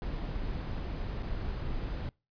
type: noise with dropouts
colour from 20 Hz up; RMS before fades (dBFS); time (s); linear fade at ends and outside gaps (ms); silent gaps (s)
brown; -35; 0.02-2.09; 1; 1.226-1.23
effects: noise-tail reverb RT60 0.3 s tail -25 dB re dry + resampled to 11025 Hz